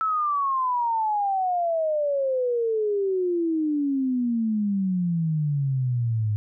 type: exponential sweep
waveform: sine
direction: down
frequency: 1318.5 to 103.83 Hz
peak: -21 dBFS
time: 0.01-6.36 s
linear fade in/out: 0 ms
effects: none